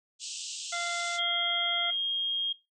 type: band-pass noise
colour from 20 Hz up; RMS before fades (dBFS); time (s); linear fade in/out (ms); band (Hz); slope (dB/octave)
white; -39; 0.19-1.2; 50; 2700 to 8200; 96
type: harmonic tone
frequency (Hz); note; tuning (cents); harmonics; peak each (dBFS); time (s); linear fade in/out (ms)
692; F5; -16; 1 / 2 / 3 / 5; -37 / -35 / -36 / -39; 0.72-1.91; 10
type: tone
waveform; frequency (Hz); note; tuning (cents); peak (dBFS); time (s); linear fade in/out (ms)
sine; 3241; G#7; -43; -27; 1.18-2.53; 10
effects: noise-tail reverb RT60 0.2 s tail -17 dB re dry